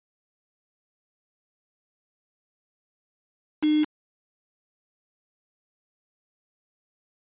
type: tone with quantisation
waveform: sine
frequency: 303.9 Hz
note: D#4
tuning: 41 cents flat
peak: -18 dBFS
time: 3.62-3.85 s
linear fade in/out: 20 ms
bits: 5
effects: resampled to 8000 Hz